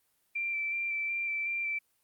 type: tone with vibrato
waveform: sine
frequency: 2349 Hz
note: D7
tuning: in tune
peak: -30 dBFS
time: 0.35-1.79 s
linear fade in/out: 10 ms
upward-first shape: square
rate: 2.7 Hz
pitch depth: 14 cents each way
effects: white hiss -73 dBFS RMS until 2.03 s + Opus 32 kbps